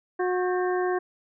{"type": "harmonic tone with a mistuned harmonic", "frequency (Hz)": 363.6, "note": "F#4", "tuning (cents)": -30, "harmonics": [1, 2, 3, 4, 5], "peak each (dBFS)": [-24, -30, -34, -36, -38], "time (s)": [0.19, 0.99], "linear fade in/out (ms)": 10, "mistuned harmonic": 4, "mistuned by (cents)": 140, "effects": []}